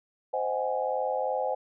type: chord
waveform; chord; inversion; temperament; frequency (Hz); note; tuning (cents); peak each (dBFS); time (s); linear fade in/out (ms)
sine; Ab dominant seventh; first; just; 519.1 / 623 / 747.5 / 830.6; C5 / Eb5 / Gb5 / Ab5; -14 / +2 / +17 / 0; -30 / -33 / -33 / -32; 0.33-1.55; 10
effects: none